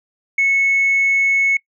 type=tone; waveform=sine; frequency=2200 Hz; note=C#7; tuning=14 cents flat; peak=-11 dBFS; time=0.38-1.57 s; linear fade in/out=5 ms; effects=noise-tail reverb RT60 0.1 s tail -24 dB re dry + tanh soft clip ceiling -9 dBFS

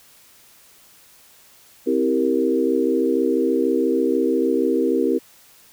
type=chord; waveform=sine; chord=C dominant seventh; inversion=none; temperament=equal with one note detuned; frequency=261.6 / 325.7 / 392 / 466.2 Hz; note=C4 / E4 / G4 / Bb4; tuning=0 / -21 / 0 / 0 cents; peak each=-22 dBFS; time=1.86-5.19 s; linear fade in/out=20 ms; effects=white hiss -51 dBFS RMS until 5.72 s

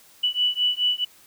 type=beating tone pair; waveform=sine; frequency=2960 / 2964.7 Hz; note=F#7 / F#7; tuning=0 / +3 cents; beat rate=4.7 Hz; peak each=-23 dBFS; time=0.23-1.05 s; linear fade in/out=10 ms; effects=white hiss -53 dBFS RMS until 1.26 s

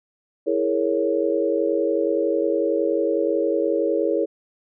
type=chord; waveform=sine; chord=A# half-diminished seventh; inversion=second; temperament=equal; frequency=329.6 / 415.3 / 466.2 / 554.4 Hz; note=E4 / G#4 / A#4 / C#5; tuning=0 / 0 / 0 / 0 cents; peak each=-24 dBFS; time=0.46-4.26 s; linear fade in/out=20 ms; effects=none

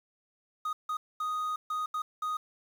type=tone bursts at uneven times; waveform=triangle; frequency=1244.5 Hz; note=D#6; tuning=in tune; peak=-28 dBFS; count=6; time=0.65-0.73 / 0.89-0.97 / 1.2-1.56 / 1.7-1.86 / 1.94-2.02 / 2.22-2.37 s; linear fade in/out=5 ms; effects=9-bit

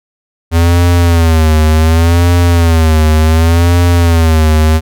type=tone with vibrato; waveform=square; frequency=82.41 Hz; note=E2; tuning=in tune; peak=-6 dBFS; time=0.51-4.81 s; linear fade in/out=50 ms; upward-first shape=sine; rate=0.68 Hz; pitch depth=100 cents each way; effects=none

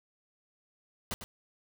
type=noise with echo; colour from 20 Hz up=pink; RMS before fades=-35 dBFS; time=1.11-1.14 s; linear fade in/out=0 ms; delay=100 ms; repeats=1; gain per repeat=-9 dB; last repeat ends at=1.24 s; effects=none

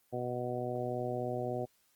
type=harmonic tone; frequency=123.47 Hz; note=B2; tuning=in tune; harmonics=1 / 2 / 3 / 4 / 5 / 6; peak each=-40 / -42 / -39 / -40 / -39 / -41 dBFS; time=0.12-1.66 s; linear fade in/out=20 ms; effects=white hiss -71 dBFS RMS until 1.95 s + Opus 24 kbps

